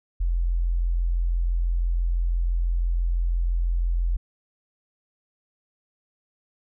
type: tone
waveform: sine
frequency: 43 Hz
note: F1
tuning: 26 cents flat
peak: -20 dBFS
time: 0.2-4.17 s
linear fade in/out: 10 ms
effects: none